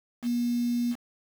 sine tone with quantisation, 240 Hz, B3, 49 cents flat, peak -24 dBFS, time 0.22-0.96 s, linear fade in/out 50 ms, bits 7, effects none

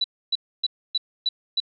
sine tone bursts, 3951 Hz, B7, in tune, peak -19 dBFS, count 6, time 0.01-1.602 s, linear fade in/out 5 ms, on 32 ms, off 280 ms, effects none

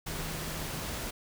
sine tone in noise, 157.4 Hz, D#3, 20 cents sharp, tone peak -42 dBFS, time 0.07-0.85 s, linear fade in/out 10 ms, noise pink, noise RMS -37 dBFS, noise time 0.06-1.11 s, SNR -8 dB, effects none

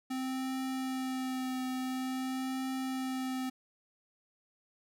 square tone with vibrato, 259.7 Hz, C4, 13 cents flat, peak -34 dBFS, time 0.1-3.5 s, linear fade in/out 10 ms, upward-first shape triangle, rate 0.48 Hz, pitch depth 19 cents each way, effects none

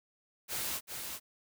white noise with echo, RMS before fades -36 dBFS, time 0.48-0.81 s, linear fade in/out 50 ms, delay 390 ms, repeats 1, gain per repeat -5 dB, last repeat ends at 1.2 s, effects none

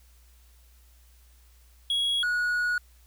triangle tone pair in turn, 3322 / 1456.5 Hz, G#7 / F#6, 0 / -28 cents, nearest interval octave + major second, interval 1428 cents, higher first, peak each -22 dBFS, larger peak neither, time 1.9-2.23 / 2.23-2.78 s, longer second, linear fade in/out 2 ms, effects added 60 Hz sine -54 dBFS peak until 3.06 s + white hiss -63 dBFS RMS until 3.06 s

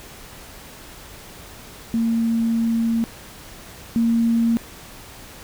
sine tone pair in turn, 228.8 / 230.7 Hz, A#3 / A#3, -32 / -18 cents, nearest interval unison, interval 14 cents, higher second, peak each -17 / -15 dBFS, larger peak second, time 1.94-3.04 / 3.96-4.57 s, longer first, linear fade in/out 0 ms, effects pink hiss -41 dBFS RMS until 5.43 s

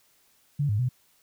sine tone with pitch steps, 144.2 / 103.9 / 125.6 Hz, D3 / G#2 / B2, -31 / +1 / +30 cents, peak -22 dBFS, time 0.59-0.89 s, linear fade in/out 10 ms, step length 100 ms, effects white hiss -64 dBFS RMS until 1.22 s

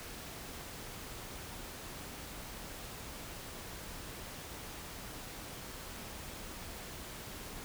silence, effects pink hiss -46 dBFS RMS until 7.64 s

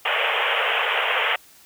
white band-pass noise, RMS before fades -22 dBFS, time 0.05-1.36 s, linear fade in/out 5 ms, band 430 to 3200 Hz, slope 96 dB/octave, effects white hiss -51 dBFS RMS until 1.65 s

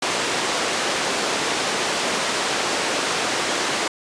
pink band-pass noise, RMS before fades -23 dBFS, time 0.02-3.88 s, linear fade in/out 5 ms, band 350 to 7400 Hz, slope 12 dB/octave, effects resampled to 22050 Hz

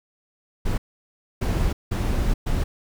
brown noise bursts at uneven times, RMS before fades -22 dBFS, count 4, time 0.65-0.78 / 1.41-1.73 / 1.91-2.34 / 2.46-2.64 s, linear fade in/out 10 ms, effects none

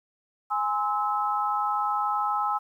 sine chord, Ab augmented, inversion none, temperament just, 830.6 / 1038.3 / 1297.8 Hz, Ab5 / C6 / E6, 0 / -14 / -27 cents, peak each -27 / -31 / -27 dBFS, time 0.5-2.59 s, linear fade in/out 20 ms, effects 10-bit

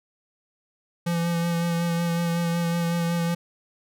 square tone with vibrato, 170 Hz, F3, 46 cents flat, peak -23 dBFS, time 1.06-3.35 s, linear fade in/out 10 ms, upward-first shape sine, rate 5.4 Hz, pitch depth 19 cents each way, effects none

